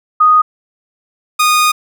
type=tone pair in turn; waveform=sine / sawtooth; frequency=1242 / 1232.7 Hz; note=D#6 / D#6; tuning=-3 / -17 cents; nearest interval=unison; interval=14 cents; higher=first; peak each=-5 dBFS; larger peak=neither; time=0.2-0.42 / 1.39-1.72 s; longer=second; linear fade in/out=10 ms; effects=none